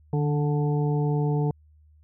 harmonic tone with a mistuned harmonic, 146.4 Hz, D3, 5 cents flat, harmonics 1 / 2 / 3 / 5 / 6, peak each -22 / -32 / -30 / -37 / -38 dBFS, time 0.13-1.51 s, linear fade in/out 2 ms, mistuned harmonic 1, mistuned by +34 cents, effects added 76 Hz sine -53 dBFS peak until 2.03 s

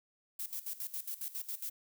violet noise with tremolo, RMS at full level -39 dBFS, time 0.39-1.7 s, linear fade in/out 5 ms, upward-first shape square, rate 7.3 Hz, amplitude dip 80%, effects none

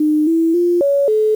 sine tone with pitch steps, 304.4 / 328.2 / 349.3 / 562 / 431.2 Hz, D#4 / E4 / F4 / C#5 / A4, -38 / -8 / 0 / +24 / -35 cents, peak -11 dBFS, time 0-1.35 s, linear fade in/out 5 ms, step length 270 ms, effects 7-bit

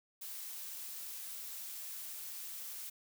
blue noise, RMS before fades -45 dBFS, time 0.21-2.9 s, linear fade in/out 10 ms, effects none

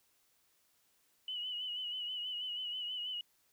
sine tone with vibrato, 2960 Hz, F#7, in tune, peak -37 dBFS, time 1.28-3.21 s, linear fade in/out 2 ms, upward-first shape sine, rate 6.2 Hz, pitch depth 49 cents each way, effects white hiss -73 dBFS RMS until 3.52 s

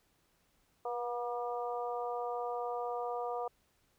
harmonic tone with a mistuned harmonic, 240.2 Hz, B3, 48 cents flat, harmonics 2 / 3 / 4 / 5, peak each -38 / -38 / -43 / -44 dBFS, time 0.85-3.48 s, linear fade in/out 5 ms, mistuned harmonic 2, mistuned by +16 cents, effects pink hiss -73 dBFS RMS until 3.98 s

